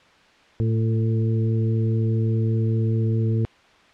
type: harmonic tone with a mistuned harmonic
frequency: 111.9 Hz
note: A2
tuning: 30 cents sharp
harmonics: 1 / 2 / 3 / 4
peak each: -19 / -28 / -31 / -32 dBFS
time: 0.6-3.45 s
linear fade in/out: 0 ms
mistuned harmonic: 3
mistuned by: +22 cents
effects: white hiss -53 dBFS RMS until 3.93 s + low-pass 3000 Hz 12 dB/octave